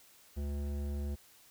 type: tone with hard clipping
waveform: sine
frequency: 71.7 Hz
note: D2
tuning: 41 cents flat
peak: -36 dBFS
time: 0.36-1.16 s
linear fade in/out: 20 ms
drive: 14 dB
effects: white hiss -61 dBFS RMS until 1.5 s